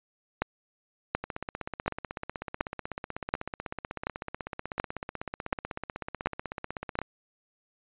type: two click trains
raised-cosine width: 0.5 ms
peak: -10 / -19 dBFS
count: 10 / 94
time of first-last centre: 0.42-6.989 / 1.24-7.016 s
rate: 1.37 / 16.1 Hz
effects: resampled to 8000 Hz